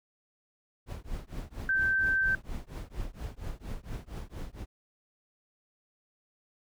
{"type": "noise with tremolo", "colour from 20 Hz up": "brown", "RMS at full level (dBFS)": -35, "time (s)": [0.86, 4.66], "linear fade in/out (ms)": 50, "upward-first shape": "triangle", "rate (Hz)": 4.3, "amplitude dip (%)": 100}
{"type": "tone", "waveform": "sine", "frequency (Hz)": 1555, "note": "G6", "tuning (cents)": -14, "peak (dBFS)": -24, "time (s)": [1.69, 2.35], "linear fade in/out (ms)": 2}
{"effects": []}